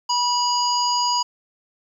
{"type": "harmonic tone with a mistuned harmonic", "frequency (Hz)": 974, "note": "B5", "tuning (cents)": -24, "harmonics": [1, 3, 5, 7], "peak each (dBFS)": [-20, -30, -23, -29], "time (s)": [0.09, 1.23], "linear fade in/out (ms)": 10, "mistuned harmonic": 7, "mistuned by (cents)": -27, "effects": ["9-bit"]}